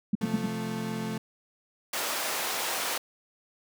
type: tone bursts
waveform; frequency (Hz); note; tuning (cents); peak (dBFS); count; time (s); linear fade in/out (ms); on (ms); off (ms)
sine; 207.5; G#3; -1; -21; 4; 0.13-0.462; 5; 23; 80
type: chord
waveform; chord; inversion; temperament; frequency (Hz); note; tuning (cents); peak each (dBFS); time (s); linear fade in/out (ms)
35% pulse; F major; second; equal; 130.81 / 174.61 / 220; C3 / F3 / A3; 0 / 0 / 0; -37 / -35 / -31; 0.21-1.18; 5
type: high-pass noise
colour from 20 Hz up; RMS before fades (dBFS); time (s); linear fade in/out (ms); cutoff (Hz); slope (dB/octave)
pink; -31; 1.93-2.98; 5; 560; 12
effects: none